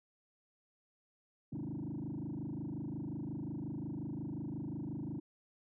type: tone with frequency modulation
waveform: sine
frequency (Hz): 219.9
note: A3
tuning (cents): -1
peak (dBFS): -36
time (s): 1.52-5.2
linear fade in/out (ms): 10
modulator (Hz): 25.6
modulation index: 4
effects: tanh soft clip ceiling -36 dBFS